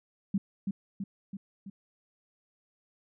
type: tone with echo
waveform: sine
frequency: 196.5 Hz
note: G3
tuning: 4 cents sharp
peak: -24 dBFS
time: 0.34-0.38 s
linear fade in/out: 5 ms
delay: 330 ms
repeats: 4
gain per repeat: -4 dB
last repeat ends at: 1.7 s
effects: none